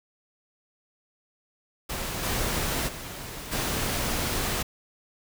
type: noise with level steps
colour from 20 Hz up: pink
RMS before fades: -32 / -28 / -38 / -28 dBFS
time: 1.89-4.63 s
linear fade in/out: 10 ms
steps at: 2.22 / 2.87 / 3.51 s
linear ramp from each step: 20 ms
effects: none